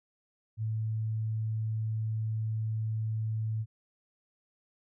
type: tone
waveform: sine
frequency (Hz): 110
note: A2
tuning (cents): 0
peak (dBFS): -29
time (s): 0.57-3.66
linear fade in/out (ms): 50
effects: none